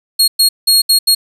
sawtooth tone bursts at uneven times, 4293 Hz, C8, 44 cents sharp, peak -4 dBFS, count 5, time 0.19-0.28 / 0.39-0.49 / 0.67-0.82 / 0.89-0.99 / 1.07-1.15 s, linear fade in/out 10 ms, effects resampled to 32000 Hz + 7-bit

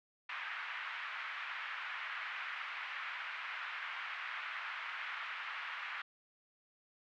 pink band-pass noise, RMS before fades -43 dBFS, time 0.29-6.02 s, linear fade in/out 5 ms, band 1200 to 2600 Hz, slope 24 dB/octave, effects none

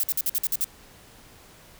violet noise bursts, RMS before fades -24 dBFS, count 8, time 0-0.643 s, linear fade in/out 0 ms, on 34 ms, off 53 ms, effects pink hiss -51 dBFS RMS until 1.79 s

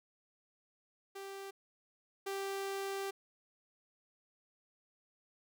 sawtooth tone pair in turn, 392 / 392 Hz, G4 / G4, 0 / 0 cents, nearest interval unison, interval 0 cents, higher neither, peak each -40 / -33 dBFS, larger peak second, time 1.15-1.51 / 2.26-3.11 s, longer second, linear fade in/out 10 ms, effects none

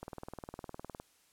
click train, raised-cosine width 1 ms, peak -28 dBFS, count 20, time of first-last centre 0.03-0.999 s, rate 19.6 Hz, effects white hiss -68 dBFS RMS until 1.32 s + low-pass 12000 Hz 12 dB/octave

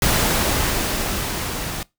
pink noise with level ramp, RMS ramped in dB -17 to -28 dBFS, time 0.02-1.83 s, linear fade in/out 2 ms, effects noise-tail reverb RT60 0.2 s tail -22 dB re dry

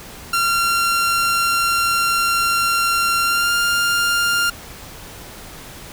sawtooth tone with pitch glide, 1376 to 1399.2 Hz, F6 to F6, -26 to +3 cents, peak -12 dBFS, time 0.33-4.5 s, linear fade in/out 5 ms, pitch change +29 cents, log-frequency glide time 3.22-3.52 s, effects pink hiss -37 dBFS RMS until 5.92 s

